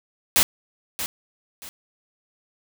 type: noise with echo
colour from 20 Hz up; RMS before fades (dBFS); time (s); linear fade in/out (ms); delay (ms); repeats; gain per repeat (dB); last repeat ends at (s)
white; -17; 0.36-0.43; 0; 630; 2; -11; 1.69
effects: none